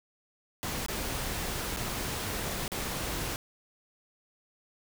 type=noise with dropouts; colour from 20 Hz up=pink; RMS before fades=-34 dBFS; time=0.63-3.36 s; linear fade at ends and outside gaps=0 ms; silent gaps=0.862-0.884 / 1.763-1.771 / 2.679-2.718 s; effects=none